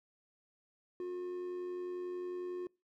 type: tone with amplitude modulation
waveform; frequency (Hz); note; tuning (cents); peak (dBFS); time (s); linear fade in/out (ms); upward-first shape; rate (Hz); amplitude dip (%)
triangle; 359.1; F4; +48; -34; 1-2.67; 2; sine; 91.1; 35
effects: noise-tail reverb RT60 0.3 s tail -26 dB re dry